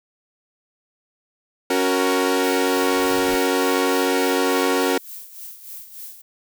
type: chord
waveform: sawtooth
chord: F# major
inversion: second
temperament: equal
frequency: 277.2 / 370 / 466.2 Hz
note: C#4 / F#4 / A#4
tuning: 0 / 0 / 0 cents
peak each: -18 dBFS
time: 1.7-4.98 s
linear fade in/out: 5 ms
type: noise with exponential growth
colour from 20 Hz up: pink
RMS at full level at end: -32 dBFS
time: 2.11-3.36 s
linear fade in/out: 5 ms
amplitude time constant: 270 ms
type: noise with tremolo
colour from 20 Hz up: violet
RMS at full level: -35 dBFS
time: 2.43-6.22 s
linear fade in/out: 10 ms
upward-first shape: sine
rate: 3.4 Hz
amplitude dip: 65%
effects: none